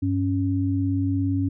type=tone pair together; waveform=sine; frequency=98 / 276.6 Hz; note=G2 / C#4; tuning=0 / -4 cents; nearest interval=octave + tritone; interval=1796 cents; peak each=-23 dBFS; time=0.02-1.49 s; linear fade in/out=10 ms; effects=none